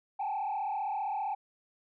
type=tone with frequency modulation; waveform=sine; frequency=820 Hz; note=G#5; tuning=22 cents flat; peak=-29 dBFS; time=0.19-1.35 s; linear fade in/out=10 ms; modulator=35.3 Hz; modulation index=1.6; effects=tanh soft clip ceiling -28 dBFS